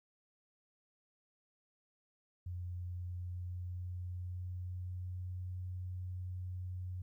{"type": "tone with pitch glide", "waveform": "sine", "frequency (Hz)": [89, 91.13], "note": ["F2", "F#2"], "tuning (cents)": [33, -26], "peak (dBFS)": -39, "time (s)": [2.46, 7.02], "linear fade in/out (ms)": 5, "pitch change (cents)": 41, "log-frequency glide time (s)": [2.92, 5.52], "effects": ["13-bit"]}